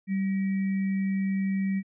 sine tone with sample-and-hold, 193.6 Hz, G3, 21 cents flat, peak -24 dBFS, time 0.07-1.83 s, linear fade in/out 50 ms, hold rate 2100 Hz, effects resampled to 8000 Hz

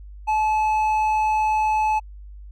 sine tone with hard clipping, 862 Hz, A5, 36 cents flat, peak -19 dBFS, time 0.27-2 s, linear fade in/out 20 ms, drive 5 dB, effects added 50 Hz sine -37 dBFS peak until 2.51 s

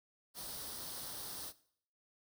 white noise with comb filter, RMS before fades -45 dBFS, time 0.34-1.53 s, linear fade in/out 50 ms, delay 0.21 ms, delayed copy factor +0.65, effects noise-tail reverb RT60 0.6 s tail -18 dB re dry

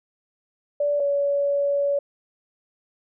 sine tone pair in turn, 580 / 566.8 Hz, D5 / C#5, -22 / +38 cents, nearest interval unison, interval 40 cents, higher first, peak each -19 dBFS, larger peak neither, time 0.8-1 / 1-1.99 s, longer second, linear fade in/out 5 ms, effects none

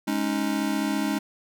square chord, Ab suspended fourth, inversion none, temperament just, 207.7 / 276.9 / 311.5 Hz, Ab3 / Db4 / Eb4, 0 / -2 / +2 cents, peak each -29 dBFS, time 0.07-1.19 s, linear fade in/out 10 ms, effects none

